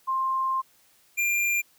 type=tone pair in turn; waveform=sine / square; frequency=1055 / 2392 Hz; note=C6 / D7; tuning=+14 / +31 cents; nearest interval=octave + major second; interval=1417 cents; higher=second; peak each=-23 / -23 dBFS; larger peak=neither; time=0.07-0.62 / 1.17-1.62 s; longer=first; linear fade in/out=20 ms; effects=white hiss -61 dBFS RMS until 1.78 s